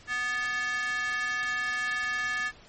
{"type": "tone with high-pass filter", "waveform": "square", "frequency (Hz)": 246.9, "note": "B3", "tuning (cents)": 0, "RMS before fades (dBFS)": -30, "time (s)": [0.07, 2.52], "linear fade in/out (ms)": 50, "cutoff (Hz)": 1600, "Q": 6.8, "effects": ["pink hiss -53 dBFS RMS until 2.68 s", "MP3 32 kbps"]}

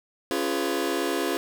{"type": "chord", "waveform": "sawtooth", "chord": "C# dominant seventh", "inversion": "none", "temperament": "just", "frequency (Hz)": [277.2, 346.5, 415.8, 498.9], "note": ["C#4", "E#4", "G#4", "B4"], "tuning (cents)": [0, -14, 2, 17], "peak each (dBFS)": [-26, -24, -26, -29], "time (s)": [0.31, 1.37], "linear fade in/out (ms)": 0, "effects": []}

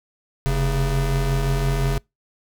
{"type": "tone pair together", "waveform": "square", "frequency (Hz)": [43.66, 136.7], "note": ["F1", "C#3"], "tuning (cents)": [0, -24], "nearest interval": "octave + minor sixth", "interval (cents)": 1976, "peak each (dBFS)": -22, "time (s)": [0.46, 1.98], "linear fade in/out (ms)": 0, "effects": ["noise-tail reverb RT60 0.2 s tail -26 dB re dry"]}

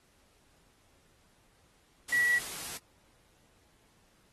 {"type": "tone in noise", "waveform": "sine", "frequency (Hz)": 1940, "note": "B6", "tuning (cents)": -31, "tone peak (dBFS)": -24, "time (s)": [2.12, 2.39], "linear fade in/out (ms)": 10, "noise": "white", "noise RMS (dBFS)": -40, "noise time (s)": [2.08, 2.78], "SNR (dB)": 13, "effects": ["pink hiss -67 dBFS RMS until 4.32 s", "AAC 32 kbps"]}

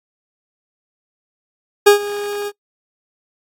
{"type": "tone with ADSR envelope", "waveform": "40% pulse", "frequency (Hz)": 410, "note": "G#4", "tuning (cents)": -22, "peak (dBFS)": -3, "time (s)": [1.86, 2.52], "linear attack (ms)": 12, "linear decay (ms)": 110, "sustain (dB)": -18, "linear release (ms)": 48, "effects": ["noise-tail reverb RT60 0.1 s tail -22 dB re dry", "AAC 64 kbps"]}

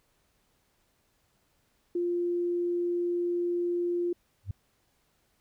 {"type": "tone", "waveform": "sine", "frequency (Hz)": 349.2, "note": "F4", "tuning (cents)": 0, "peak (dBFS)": -26, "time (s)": [1.95, 4.13], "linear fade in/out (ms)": 5}
{"type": "tone with exponential growth", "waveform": "sine", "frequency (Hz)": 98, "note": "G2", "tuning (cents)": 0, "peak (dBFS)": -26, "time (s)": [4.43, 4.51], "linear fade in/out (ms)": 5, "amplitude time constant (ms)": 16}
{"effects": ["pink hiss -71 dBFS RMS until 5.4 s"]}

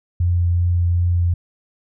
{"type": "tone with vibrato", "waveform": "sine", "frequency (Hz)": 87.31, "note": "F2", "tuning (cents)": 0, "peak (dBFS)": -14, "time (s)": [0.2, 1.34], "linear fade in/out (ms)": 5, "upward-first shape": "triangle", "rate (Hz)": 2.6, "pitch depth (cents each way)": 13, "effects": []}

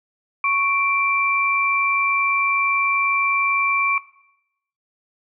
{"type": "tone pair together", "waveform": "sine", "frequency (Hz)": [1108.7, 2349], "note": ["C#6", "D7"], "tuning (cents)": [0, 0], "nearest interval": "octave + minor second", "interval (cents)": 1300, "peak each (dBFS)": -20, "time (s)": [0.44, 3.98], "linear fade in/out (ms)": 2, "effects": ["noise-tail reverb RT60 0.8 s tail -17 dB re dry"]}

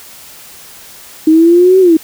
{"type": "exponential two-way sweep", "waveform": "sine", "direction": "up then down", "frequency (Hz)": [311.2, 382.8, 311.2], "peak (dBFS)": -3, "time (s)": [1.27, 1.97], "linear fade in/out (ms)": 5, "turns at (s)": 1.8, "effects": ["white hiss -35 dBFS RMS until 2.03 s"]}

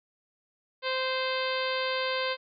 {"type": "harmonic tone", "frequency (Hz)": 520, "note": "C5", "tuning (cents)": -11, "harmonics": [1, 2, 3, 4, 5, 6, 7, 8, 9], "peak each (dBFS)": [-31, -34, -36, -37, -38, -39, -39, -40, -41], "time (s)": [0.82, 2.37], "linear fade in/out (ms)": 50, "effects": []}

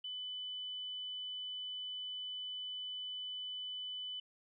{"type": "tone", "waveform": "sine", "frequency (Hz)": 3000, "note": "F#7", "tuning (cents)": 23, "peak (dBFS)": -40, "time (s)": [0.04, 4.2], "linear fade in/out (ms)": 5, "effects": []}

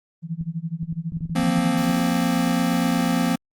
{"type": "tone with tremolo", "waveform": "sine", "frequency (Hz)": 164.81, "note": "E3", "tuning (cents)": 0, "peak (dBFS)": -22, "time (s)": [0.22, 1.94], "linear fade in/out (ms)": 50, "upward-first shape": "sine", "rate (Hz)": 12, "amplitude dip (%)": 95}
{"type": "clicks", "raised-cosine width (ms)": 5, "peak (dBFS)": -24, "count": 11, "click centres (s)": [0.411, 0.83, 0.926, 1.122, 1.169, 1.209, 1.255, 1.297, 1.395, 1.432, 1.584]}
{"type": "chord", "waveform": "square", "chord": "F suspended fourth", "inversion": "none", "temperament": "equal", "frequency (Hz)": [174.61, 233.1, 261.6], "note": ["F3", "Bb3", "C4"], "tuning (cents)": [0, 0, 0], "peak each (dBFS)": -24, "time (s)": [1.35, 3.36], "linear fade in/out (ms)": 10}
{"effects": ["Opus 32 kbps"]}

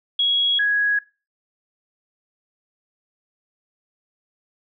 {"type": "tone pair in turn", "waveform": "sine", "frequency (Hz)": [3322, 1663.9], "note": ["G#7", "G#6"], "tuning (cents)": [0, 3], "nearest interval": "octave", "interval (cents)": 1197, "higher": "first", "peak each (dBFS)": -16, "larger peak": "neither", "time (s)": [[0.19, 0.59], [0.59, 0.99]], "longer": "neither", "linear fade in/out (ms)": 5, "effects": ["noise-tail reverb RT60 0.3 s tail -19 dB re dry"]}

